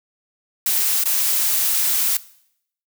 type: noise with dropouts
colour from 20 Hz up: blue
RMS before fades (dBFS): -19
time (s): 0.66-2.17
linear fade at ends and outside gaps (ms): 2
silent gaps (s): 1.038-1.056
effects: noise-tail reverb RT60 0.7 s tail -19 dB re dry